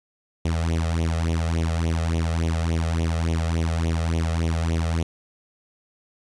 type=tone with flanger; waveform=sawtooth; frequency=82.3 Hz; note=E2; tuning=2 cents flat; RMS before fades=-23 dBFS; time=0.45-5.03 s; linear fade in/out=5 ms; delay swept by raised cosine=0.31 to 1.61 ms; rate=3.5 Hz; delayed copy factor=+0.85; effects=resampled to 22050 Hz + 9-bit